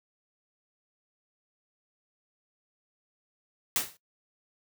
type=noise with exponential decay; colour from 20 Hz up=white; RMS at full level=-23 dBFS; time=3.76-3.97 s; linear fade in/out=1 ms; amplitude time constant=44 ms; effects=noise-tail reverb RT60 0.1 s tail -17 dB re dry + high-pass 80 Hz 12 dB/octave